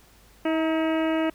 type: harmonic tone with a mistuned harmonic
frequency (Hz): 320.2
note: D#4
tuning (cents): +50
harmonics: 1 / 2 / 3 / 4 / 5 / 6 / 7 / 8 / 9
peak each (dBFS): -23 / -27 / -35 / -36 / -38 / -39 / -40 / -41 / -41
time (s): 0.45-1.3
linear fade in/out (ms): 5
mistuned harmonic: 3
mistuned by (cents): -42
effects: added 50 Hz sine -56 dBFS peak until 1.34 s + pink hiss -56 dBFS RMS until 1.34 s